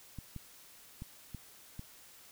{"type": "clicks", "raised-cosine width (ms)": 5, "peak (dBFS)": -30, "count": 5, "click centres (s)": [0.187, 0.363, 1.021, 1.347, 1.794], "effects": ["white hiss -57 dBFS RMS until 2.31 s"]}